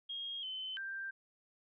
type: tone with pitch steps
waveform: sine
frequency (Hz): 3255 / 3055 / 1578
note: G#7 / G7 / G6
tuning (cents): -36 / -45 / +11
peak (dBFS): -39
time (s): 0.09-1.11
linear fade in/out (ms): 10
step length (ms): 340
effects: none